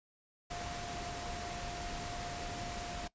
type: tone in noise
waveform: sine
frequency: 702 Hz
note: F5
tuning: 9 cents sharp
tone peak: -44 dBFS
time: 0.5-3.08 s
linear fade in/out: 10 ms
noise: pink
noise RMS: -42 dBFS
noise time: 0.5-3.08 s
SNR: -5 dB
effects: noise-tail reverb RT60 0.1 s tail -19 dB re dry + resampled to 16000 Hz